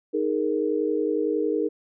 sine chord, D# suspended fourth, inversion none, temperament equal, 311.1 / 415.3 / 466.2 Hz, D#4 / G#4 / A#4, 0 / 0 / 0 cents, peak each -26 dBFS, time 0.13-1.69 s, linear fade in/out 20 ms, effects none

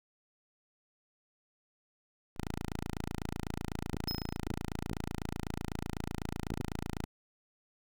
5% pulse tone, 28 Hz, A0, 31 cents sharp, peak -25 dBFS, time 2.36-7.05 s, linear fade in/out 10 ms
clicks, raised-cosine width 3 ms, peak -24 dBFS, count 6, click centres 3.944 / 4.471 / 4.513 / 4.914 / 6.52 / 6.603 s
square tone with exponential decay, 5140 Hz, E8, 45 cents flat, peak -32 dBFS, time 4.08-4.38 s, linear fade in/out 1 ms, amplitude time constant 64 ms
effects none

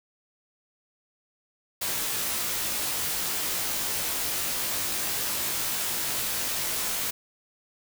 white noise with comb filter, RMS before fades -29 dBFS, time 1.81-7.11 s, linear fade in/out 10 ms, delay 18 ms, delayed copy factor -0.9, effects none

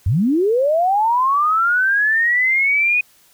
sine linear sweep, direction up, 77 to 2492 Hz, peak -13 dBFS, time 0.06-3.01 s, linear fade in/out 5 ms, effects white hiss -53 dBFS RMS until 3.33 s

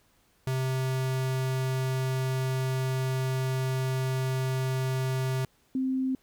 square / sine tone pair in turn, 130.81 / 261.6 Hz, C3 / C4, 0 / 0 cents, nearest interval octave, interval 1200 cents, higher second, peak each -27 / -25 dBFS, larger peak second, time 0.47-5.45 / 5.75-6.15 s, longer first, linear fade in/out 2 ms, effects pink hiss -66 dBFS RMS until 6.22 s

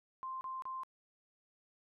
sine tone bursts, 1046.5 Hz, C6, in tune, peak -39 dBFS, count 3, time 0.23-0.834 s, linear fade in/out 0 ms, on 180 ms, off 32 ms, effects none

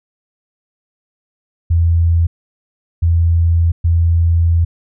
sine tone bursts at uneven times, 84 Hz, E2, 33 cents sharp, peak -9 dBFS, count 3, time 1.7-2.27 / 3.02-3.72 / 3.84-4.65 s, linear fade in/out 10 ms, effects none

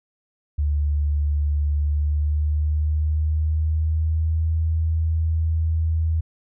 sine tone with pitch glide, 73.42 to 80.53 Hz, D2 to E2, 0 to -40 cents, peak -18 dBFS, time 0.58-6.21 s, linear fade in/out 10 ms, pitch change +160 cents, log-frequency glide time 1.76-4.51 s, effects none

